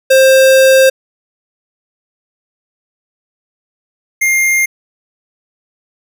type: tone pair in turn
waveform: square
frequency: 529 / 2116 Hz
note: C5 / C7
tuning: +19 / +19 cents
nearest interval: 2 octaves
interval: 2400 cents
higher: second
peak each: -5 / -10 dBFS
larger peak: first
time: 0.1-0.9 / 4.21-4.66 s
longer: first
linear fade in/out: 10 ms
effects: none